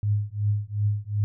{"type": "tone with tremolo", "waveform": "sine", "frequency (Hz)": 103.83, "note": "G#2", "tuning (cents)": 0, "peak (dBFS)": -18, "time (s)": [0.03, 1.24], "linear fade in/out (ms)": 0, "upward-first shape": "triangle", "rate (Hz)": 2.7, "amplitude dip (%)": 100, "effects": []}